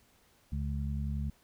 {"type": "harmonic tone", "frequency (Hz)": 70.8, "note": "C#2", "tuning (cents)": 37, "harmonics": [1, 2, 3], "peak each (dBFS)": [-33, -37, -40], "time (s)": [0.52, 1.3], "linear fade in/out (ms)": 5, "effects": ["pink hiss -66 dBFS RMS until 1.43 s"]}